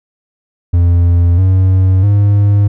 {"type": "tone with pitch steps", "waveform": "triangle", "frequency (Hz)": [86.6, 93.89, 101.8], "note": ["F2", "F#2", "G#2"], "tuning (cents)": [-14, 26, -34], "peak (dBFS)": -4, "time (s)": [0.73, 2.68], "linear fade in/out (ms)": 10, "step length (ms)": 650, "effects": []}